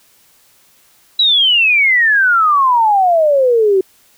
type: exponential sweep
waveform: sine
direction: down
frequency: 3959 to 370 Hz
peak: -8 dBFS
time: 1.19-3.81 s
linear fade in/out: 5 ms
effects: white hiss -51 dBFS RMS until 4.17 s